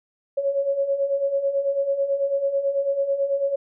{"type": "beating tone pair", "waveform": "sine", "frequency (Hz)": [548, 557.1], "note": ["C#5", "C#5"], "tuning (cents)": [-20, 9], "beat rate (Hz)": 9.1, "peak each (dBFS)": [-27, -21], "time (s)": [0.37, 3.56], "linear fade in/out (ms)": 10, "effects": []}